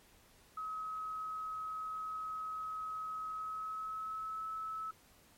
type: tone with pitch glide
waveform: sine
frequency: 1276 to 1300.6 Hz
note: D#6 to E6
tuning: +43 to -24 cents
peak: -38 dBFS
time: 0.57-4.91 s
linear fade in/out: 5 ms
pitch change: +33 cents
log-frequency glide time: 3.3-4.47 s
effects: pink hiss -64 dBFS RMS until 5.37 s + MP3 64 kbps